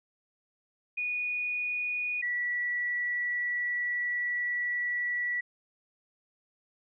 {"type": "tone pair in turn", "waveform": "sine", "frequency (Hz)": [2463, 1948.1], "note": ["D#7", "B6"], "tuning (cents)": [-18, -24], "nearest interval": "major third", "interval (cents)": 406, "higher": "first", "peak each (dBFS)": [-29, -28], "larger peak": "second", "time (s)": [[0.97, 2.22], [2.22, 5.41]], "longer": "second", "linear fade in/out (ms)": 10, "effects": []}